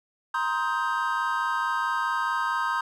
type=chord; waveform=triangle; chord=C minor seventh; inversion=third; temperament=just; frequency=941.9 / 1046.5 / 1255.8 / 1569.8 Hz; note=Bb5 / C6 / Eb6 / G6; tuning=+18 / 0 / +16 / +2 cents; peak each=-28 dBFS; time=0.34-2.81 s; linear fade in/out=5 ms; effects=none